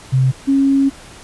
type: tone pair in turn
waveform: sine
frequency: 130.81 / 273.9 Hz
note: C3 / C#4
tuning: 0 / -21 cents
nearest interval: octave + minor second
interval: 1279 cents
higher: second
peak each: -10 dBFS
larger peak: neither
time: 0.12-0.32 / 0.47-0.9 s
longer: second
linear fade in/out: 20 ms
effects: pink hiss -39 dBFS RMS until 1.23 s + resampled to 24000 Hz